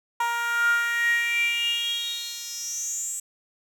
10% pulse tone with high-pass filter sweep, 470 Hz, A#4, 14 cents sharp, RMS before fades -26 dBFS, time 0.2-3.2 s, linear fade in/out 5 ms, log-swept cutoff 1000 to 8100 Hz, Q 8.9, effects none

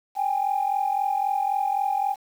sine tone pair together, 784 / 827.8 Hz, G5 / G#5, 0 / -6 cents, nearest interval minor second, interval 94 cents, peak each -23 / -24 dBFS, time 0.15-2.16 s, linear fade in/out 50 ms, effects tanh soft clip ceiling -15 dBFS + 8-bit

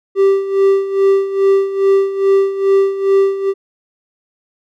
triangle tone with tremolo, 391.1 Hz, G4, 4 cents flat, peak -5 dBFS, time 0.15-3.54 s, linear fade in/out 50 ms, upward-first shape sine, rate 2.4 Hz, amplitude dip 75%, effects none

